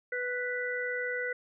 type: harmonic tone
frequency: 493.9 Hz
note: B4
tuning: in tune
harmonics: 1 / 3 / 4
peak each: -35 / -35 / -35 dBFS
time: 0.12-1.33 s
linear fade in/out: 5 ms
effects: none